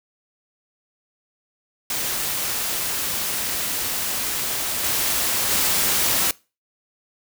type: noise with level steps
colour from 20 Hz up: white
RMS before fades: -25 / -22 / -20 dBFS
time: 1.9-6.31 s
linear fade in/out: 2 ms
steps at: 4.83 / 5.5 s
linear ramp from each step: 20 ms
effects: noise-tail reverb RT60 0.3 s tail -23 dB re dry